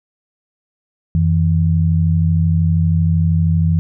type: tone pair together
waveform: sine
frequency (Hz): 89.36 / 162.2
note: F2 / E3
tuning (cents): +40 / -28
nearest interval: minor seventh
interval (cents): 1032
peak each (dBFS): -14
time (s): 1.15-3.79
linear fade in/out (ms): 0
effects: none